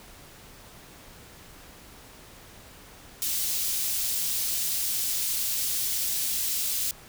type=high-pass noise; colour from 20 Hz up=white; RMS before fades=-28 dBFS; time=3.22-6.91 s; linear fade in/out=0 ms; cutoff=3600 Hz; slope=12 dB/octave; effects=pink hiss -49 dBFS RMS until 7.08 s